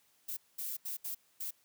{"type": "noise bursts at uneven times", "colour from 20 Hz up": "violet", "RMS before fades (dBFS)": -39, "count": 5, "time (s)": [[0.28, 0.37], [0.58, 0.77], [0.85, 0.97], [1.04, 1.15], [1.4, 1.51]], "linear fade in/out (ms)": 10, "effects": ["white hiss -70 dBFS RMS until 1.64 s", "high-pass 80 Hz 12 dB/octave"]}